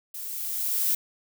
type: noise with level ramp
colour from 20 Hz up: violet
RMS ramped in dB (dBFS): -37 to -23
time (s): 0.14-0.95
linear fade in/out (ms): 5
effects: none